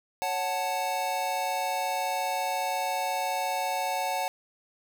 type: chord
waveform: square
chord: F# minor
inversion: second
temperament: equal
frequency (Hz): 554.4 / 740 / 880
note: C#5 / F#5 / A5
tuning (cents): 0 / 0 / 0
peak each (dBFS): -36 / -31 / -32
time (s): 0.22-4.28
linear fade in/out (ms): 0
effects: none